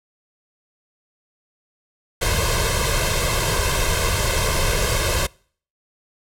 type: noise with comb filter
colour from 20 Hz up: pink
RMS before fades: -20 dBFS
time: 2.21-5.27 s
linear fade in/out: 10 ms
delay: 1.9 ms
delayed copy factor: +0.85
effects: noise-tail reverb RT60 0.5 s tail -25 dB re dry + low-pass 12000 Hz 12 dB/octave